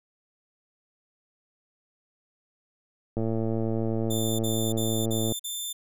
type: click train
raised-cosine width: 2 ms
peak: -16 dBFS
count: 242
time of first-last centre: 3.17-5.322 s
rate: 112 Hz
type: tone bursts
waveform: 15% pulse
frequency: 3554 Hz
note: A7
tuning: 17 cents sharp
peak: -24 dBFS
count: 5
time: 4.1-5.73 s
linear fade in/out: 10 ms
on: 290 ms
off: 45 ms
effects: none

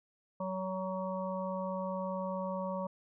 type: harmonic tone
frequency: 187.7 Hz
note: F#3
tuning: 25 cents sharp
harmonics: 1 / 3 / 5 / 6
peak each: -38 / -37 / -41 / -44 dBFS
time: 0.4-2.87 s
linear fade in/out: 5 ms
effects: none

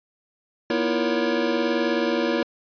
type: tone cluster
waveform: square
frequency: 241.1 / 321.7 / 340.5 / 472.2 / 562 Hz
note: B3 / E4 / F4 / A#4 / C#5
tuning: -41 / -42 / -44 / +22 / +24 cents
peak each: -28 dBFS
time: 0.7-2.43 s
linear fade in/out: 2 ms
effects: resampled to 11025 Hz

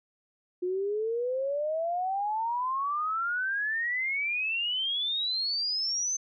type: exponential sweep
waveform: sine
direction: up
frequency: 354.9 to 6272 Hz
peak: -27 dBFS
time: 0.62-6.17 s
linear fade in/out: 10 ms
effects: none

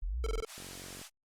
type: linear two-way sweep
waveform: sine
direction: up then down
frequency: 34.07 to 64 to 34.07 Hz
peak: -32 dBFS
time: 0.02-0.41 s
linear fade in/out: 10 ms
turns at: 0.19 s
type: tone bursts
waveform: square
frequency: 446.8 Hz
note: A4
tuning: 27 cents sharp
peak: -35 dBFS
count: 5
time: 0.24-0.448 s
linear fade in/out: 0 ms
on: 24 ms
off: 22 ms
type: high-pass noise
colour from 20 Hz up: white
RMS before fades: -45 dBFS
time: 0.46-1.1 s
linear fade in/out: 50 ms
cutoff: 600 Hz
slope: 96 dB/octave
type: click train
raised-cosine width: 2 ms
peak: -36 dBFS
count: 21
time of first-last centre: 0.58-1.015 s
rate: 46 Hz
effects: low-pass 10000 Hz 12 dB/octave + Opus 48 kbps

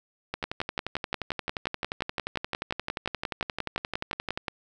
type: two click trains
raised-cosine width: 0.3 ms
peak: -13 / -14 dBFS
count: 24 / 47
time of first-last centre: 0.44-4.482 / 0.34-4.375 s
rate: 5.69 / 11.4 Hz
effects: none

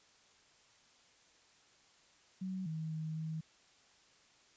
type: tone with pitch steps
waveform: sine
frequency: 187.5 / 158.8 / 157.6 / 158.8 Hz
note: F#3 / D#3 / D#3 / D#3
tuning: +23 / +36 / +23 / +36 cents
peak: -37 dBFS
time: 2.41-3.41 s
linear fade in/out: 10 ms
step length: 250 ms
effects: white hiss -66 dBFS RMS until 4.56 s + resampled to 16000 Hz

